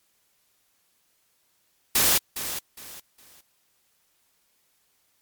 white noise with echo, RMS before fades -20 dBFS, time 1.95-2.18 s, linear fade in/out 5 ms, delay 410 ms, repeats 3, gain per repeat -11 dB, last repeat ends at 3.41 s, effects white hiss -68 dBFS RMS until 5.21 s + MP3 96 kbps

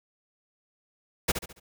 pink noise with echo, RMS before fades -23 dBFS, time 1.28-1.32 s, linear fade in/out 10 ms, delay 70 ms, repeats 4, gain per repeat -8 dB, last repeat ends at 1.6 s, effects none

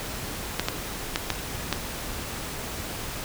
clicks, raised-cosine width 0.2 ms, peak -6 dBFS, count 5, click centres 0.596 / 0.685 / 1.159 / 1.303 / 1.727 s, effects pink hiss -34 dBFS RMS until 3.24 s

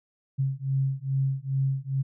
sine beating tone pair, 134 / 136.4 Hz, C3 / C#3, +42 / -28 cents, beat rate 2.4 Hz, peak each -27 dBFS, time 0.38-2.03 s, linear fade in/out 20 ms, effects none

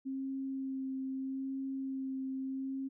sine tone with vibrato, 266.7 Hz, C4, 33 cents sharp, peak -35 dBFS, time 0.05-2.89 s, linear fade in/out 20 ms, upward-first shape sine, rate 0.79 Hz, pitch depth 13 cents each way, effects none

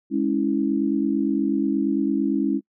sine chord, C# minor, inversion second, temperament equal with one note detuned, 207.7 / 277.2 / 325.8 Hz, G#3 / C#4 / E4, 0 / 0 / -20 cents, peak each -25 / -22 / -24 dBFS, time 0.1-2.61 s, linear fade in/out 50 ms, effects noise-tail reverb RT60 0.1 s tail -26 dB re dry

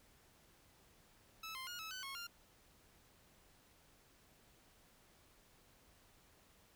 15% pulse tone with pitch steps, 1306 / 1047 / 1432 / 1299 / 1510 / 1091 / 1397 Hz, E6 / C6 / F6 / E6 / F#6 / C#6 / F6, -17 / +1 / +43 / -26 / +35 / -28 / 0 cents, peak -39 dBFS, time 1.43-2.27 s, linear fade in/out 5 ms, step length 120 ms, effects pink hiss -68 dBFS RMS until 6.75 s

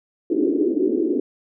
pink band-pass noise, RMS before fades -20 dBFS, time 0.3-1.2 s, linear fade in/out 5 ms, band 280 to 400 Hz, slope 48 dB/octave, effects none

